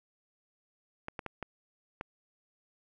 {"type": "clicks", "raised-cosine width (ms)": 0.5, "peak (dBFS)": -22, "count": 5, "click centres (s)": [1.084, 1.192, 1.263, 1.427, 2.011], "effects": []}